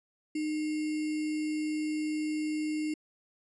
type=tone with sample-and-hold; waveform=sine; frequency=306.3 Hz; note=D#4; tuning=27 cents flat; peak=-29 dBFS; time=0.35-2.94 s; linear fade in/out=5 ms; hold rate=2450 Hz; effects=resampled to 24000 Hz